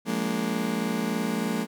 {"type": "chord", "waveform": "35% pulse", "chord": "Bb dominant seventh", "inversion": "second", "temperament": "just", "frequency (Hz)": [174.81, 209.8, 233.1, 291.4], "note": ["F3", "Ab3", "Bb3", "D4"], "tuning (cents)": [2, 18, 0, -13], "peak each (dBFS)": [-31, -28, -28, -33], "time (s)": [0.05, 1.67], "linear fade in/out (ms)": 50, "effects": []}